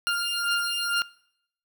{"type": "beating tone pair", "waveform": "20% pulse", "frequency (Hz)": [1401, 1403.2], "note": ["F6", "F6"], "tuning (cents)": [5, 8], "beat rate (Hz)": 2.2, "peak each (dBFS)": -23, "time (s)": [0.07, 1.02], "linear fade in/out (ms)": 0, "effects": ["noise-tail reverb RT60 0.7 s tail -21 dB re dry"]}